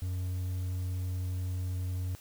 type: tone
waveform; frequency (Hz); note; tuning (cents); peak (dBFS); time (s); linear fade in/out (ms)
triangle; 91.2; F#2; -24; -29; 0.02-2.15; 0
effects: white hiss -55 dBFS RMS until 2.2 s